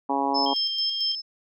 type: harmonic tone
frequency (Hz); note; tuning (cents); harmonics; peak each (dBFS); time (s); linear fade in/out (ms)
138.59; C#3; 0; 2 / 3 / 4 / 5 / 6 / 7 / 8; -28 / -33 / -34 / -32 / -26 / -28 / -36; 0.09-0.54; 10
type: tone with tremolo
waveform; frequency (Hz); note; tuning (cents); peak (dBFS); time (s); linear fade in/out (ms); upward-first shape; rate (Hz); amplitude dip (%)
sine; 5240; E8; -11; -23; 0.34-1.22; 20; square; 4.5; 55
type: tone with vibrato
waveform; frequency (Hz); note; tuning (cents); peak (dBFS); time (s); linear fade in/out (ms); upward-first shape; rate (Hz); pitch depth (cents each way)
sine; 3197; G7; +33; -28; 0.46-1.15; 2; triangle; 2.7; 10
effects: none